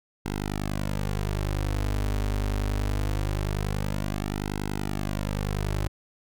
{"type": "tone with flanger", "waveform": "sawtooth", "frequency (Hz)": 50.5, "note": "G#1", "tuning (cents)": -48, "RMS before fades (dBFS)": -28, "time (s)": [0.25, 5.88], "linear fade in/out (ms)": 10, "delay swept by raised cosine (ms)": [1.7, 6], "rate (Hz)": 0.23, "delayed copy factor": -0.95, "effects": []}